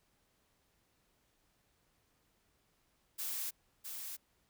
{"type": "noise with echo", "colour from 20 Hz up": "blue", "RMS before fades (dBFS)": -39, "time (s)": [3.18, 3.51], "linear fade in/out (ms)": 20, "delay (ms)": 660, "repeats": 1, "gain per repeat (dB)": -5, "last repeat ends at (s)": 4.17, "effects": ["pink hiss -75 dBFS RMS until 4.49 s"]}